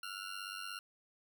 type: ring-modulated tone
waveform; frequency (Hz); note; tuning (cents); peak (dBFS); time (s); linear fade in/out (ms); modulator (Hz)
20% pulse; 1396.9; F6; 0; -34; 0.03-0.79; 2; 48.4
effects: none